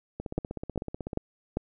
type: two click trains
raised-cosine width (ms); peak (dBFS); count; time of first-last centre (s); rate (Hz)
2; -21 / -14; 16 / 4; 0.2-1.132 / 0.38-1.57; 16.1 / 2.52
effects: none